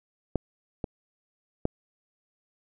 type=clicks; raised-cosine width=2 ms; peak=-11 / -17 / -11 dBFS; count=3; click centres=0.357 / 0.842 / 1.654 s; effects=none